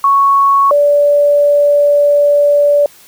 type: tone pair in turn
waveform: sine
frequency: 1108.7 / 579.6 Hz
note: C#6 / D5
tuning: 0 / -23 cents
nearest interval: major seventh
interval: 1123 cents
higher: first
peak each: -6 dBFS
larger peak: neither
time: 0.04-0.71 / 0.71-2.86 s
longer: second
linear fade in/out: 2 ms
effects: white hiss -42 dBFS RMS until 3.07 s